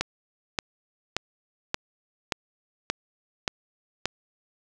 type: click train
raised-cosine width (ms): 0.2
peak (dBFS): -7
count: 8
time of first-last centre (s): 0.01-4.056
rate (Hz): 1.73
effects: none